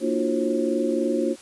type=tone cluster; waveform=sine; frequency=234.1 / 298.1 / 341.7 / 365.2 / 537 Hz; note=A#3 / D4 / F4 / F#4 / C5; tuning=+8 / +26 / -38 / -23 / +45 cents; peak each=-27 dBFS; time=0-1.36 s; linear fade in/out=50 ms; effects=white hiss -47 dBFS RMS until 1.41 s + resampled to 24000 Hz